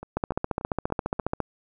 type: two click trains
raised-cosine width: 1 ms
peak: -23 / -11 dBFS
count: 5 / 19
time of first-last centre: 0.03-1.193 / 0.17-1.403 s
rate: 3.44 / 14.6 Hz
effects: none